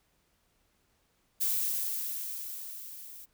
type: noise with level ramp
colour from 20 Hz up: violet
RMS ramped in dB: -28 to -48 dBFS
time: 1.4-3.26 s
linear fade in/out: 20 ms
effects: pink hiss -72 dBFS RMS until 3.33 s